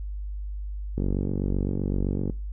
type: click train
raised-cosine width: 3 ms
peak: -14 dBFS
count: 64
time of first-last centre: 0.98-2.298 s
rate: 47.8 Hz
effects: noise-tail reverb RT60 0.3 s tail -22 dB re dry + added 50 Hz sine -30 dBFS peak until 2.52 s